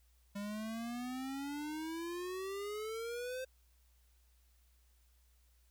square exponential sweep, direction up, 200 to 523.3 Hz, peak -40 dBFS, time 0.35-3.45 s, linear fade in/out 10 ms, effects added 60 Hz sine -66 dBFS peak until 5.7 s + white hiss -75 dBFS RMS until 5.7 s

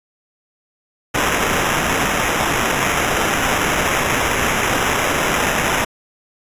white noise with sample-and-hold, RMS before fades -18 dBFS, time 1.14-5.85 s, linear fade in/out 10 ms, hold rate 4410 Hz, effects resampled to 32000 Hz

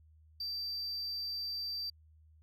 triangle tone, 4672 Hz, D8, 10 cents flat, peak -34 dBFS, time 0.4-1.9 s, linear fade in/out 5 ms, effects tanh soft clip ceiling -30 dBFS + added 78 Hz sine -59 dBFS peak until 2.42 s

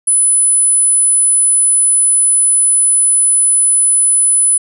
sine tone, 10010 Hz, D#9, 9 cents sharp, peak -5 dBFS, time 0.07-4.58 s, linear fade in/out 10 ms, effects tanh soft clip ceiling -7 dBFS

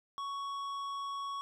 sine tone with tanh clipping, 1114 Hz, C#6, 8 cents sharp, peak -38 dBFS, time 0.18-1.41 s, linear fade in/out 0 ms, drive 11 dB, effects none

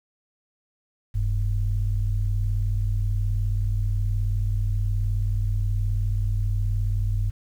sine tone pair together, 42.68 / 101.5 Hz, F1 / G#2, -39 / -39 cents, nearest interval octave + minor third, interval 1500 cents, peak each -23 dBFS, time 1.14-7.31 s, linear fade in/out 20 ms, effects tanh soft clip ceiling -13 dBFS + 9-bit

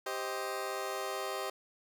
20% pulse chord, C minor, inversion second, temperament just, 392.4 / 523.3 / 627.9 Hz, G4 / C5 / Eb5, +2 / 0 / +16 cents, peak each -34 / -35 / -35 dBFS, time 0.06-1.5 s, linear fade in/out 5 ms, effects none

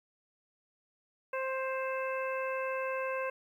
harmonic tone, 526 Hz, C5, 9 cents sharp, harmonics 1 / 2 / 3 / 4 / 5, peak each -34 / -38 / -41 / -46 / -42 dBFS, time 1.33-3.3 s, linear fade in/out 5 ms, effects 11-bit

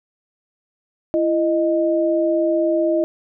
sine tone pair together, 335.9 / 620 Hz, E4 / D#5, +33 / -6 cents, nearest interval major seventh, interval 1061 cents, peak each -18 dBFS, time 1.14-3.04 s, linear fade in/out 0 ms, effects none

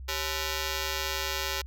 5% pulse ring-modulated tone, 470.1 Hz, A#4, 15 cents sharp, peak -15 dBFS, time 0.08-1.62 s, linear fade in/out 10 ms, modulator 78.7 Hz, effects added 65 Hz sine -38 dBFS peak until 1.66 s

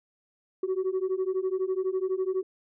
sine beating tone pair, 370 / 382 Hz, F#4 / G4, 0 / -45 cents, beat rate 12 Hz, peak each -27 dBFS, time 0.63-2.43 s, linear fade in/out 5 ms, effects tanh soft clip ceiling -22 dBFS

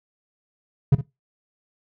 triangle tone with echo, 138.59 Hz, C#3, in tune, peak -8 dBFS, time 0.92-0.95 s, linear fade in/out 5 ms, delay 62 ms, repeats 1, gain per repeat -13 dB, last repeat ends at 1.012 s, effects noise-tail reverb RT60 0.2 s tail -19 dB re dry

